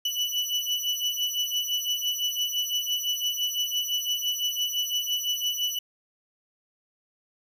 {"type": "beating tone pair", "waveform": "35% pulse", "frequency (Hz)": [2960, 2965.9], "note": ["F#7", "F#7"], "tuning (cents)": [0, 3], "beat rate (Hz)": 5.9, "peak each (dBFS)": -27, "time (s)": [0.05, 5.79], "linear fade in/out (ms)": 5, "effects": []}